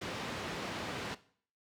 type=band-pass noise; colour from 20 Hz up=pink; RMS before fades=-40 dBFS; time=0.01-1.15 s; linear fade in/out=10 ms; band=140 to 4200 Hz; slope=12 dB/octave; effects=noise-tail reverb RT60 0.5 s tail -17 dB re dry